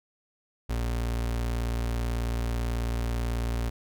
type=tone; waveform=35% pulse; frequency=58.27 Hz; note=A#1; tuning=in tune; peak=-25 dBFS; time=0.69-3.7 s; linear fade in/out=10 ms; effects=none